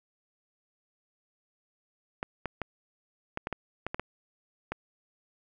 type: clicks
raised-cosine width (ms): 0.5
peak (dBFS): -17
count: 10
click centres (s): 2.229 / 2.457 / 2.617 / 3.374 / 3.471 / 3.527 / 3.866 / 3.945 / 3.996 / 4.72
effects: none